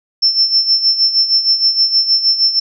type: tone with tremolo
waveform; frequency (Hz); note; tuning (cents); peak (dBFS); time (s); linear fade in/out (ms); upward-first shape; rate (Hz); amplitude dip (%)
sine; 5350; E8; +25; -7; 0.22-2.6; 10; sine; 6.4; 70
effects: none